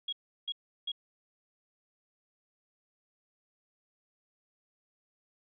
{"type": "tone bursts", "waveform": "sine", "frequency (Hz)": 3305, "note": "G#7", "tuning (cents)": -9, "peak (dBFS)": -32, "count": 3, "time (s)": [0.08, 0.918], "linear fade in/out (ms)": 5, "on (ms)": 46, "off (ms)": 350, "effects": []}